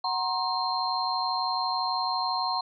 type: tone cluster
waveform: sine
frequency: 743 / 937 / 1069 / 4177 Hz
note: F#5 / A#5 / C6 / C8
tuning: +7 / +9 / +37 / -4 cents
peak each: -31 dBFS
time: 0.04-2.61 s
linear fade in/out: 5 ms
effects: none